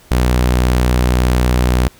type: tone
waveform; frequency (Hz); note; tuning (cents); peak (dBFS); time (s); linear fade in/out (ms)
sawtooth; 61.74; B1; 0; -7; 0.11-1.88; 0
effects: pink hiss -46 dBFS RMS until 1.99 s